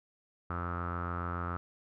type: tone with low-pass filter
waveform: sawtooth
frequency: 87 Hz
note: F2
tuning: 6 cents flat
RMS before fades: -36 dBFS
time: 0.5-1.57 s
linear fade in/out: 0 ms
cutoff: 1300 Hz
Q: 9.7
effects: none